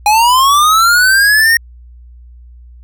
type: linear sweep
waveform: square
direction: up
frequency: 818 to 1864.7 Hz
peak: -7 dBFS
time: 0.06-1.57 s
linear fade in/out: 2 ms
effects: added 60 Hz sine -34 dBFS peak until 2.83 s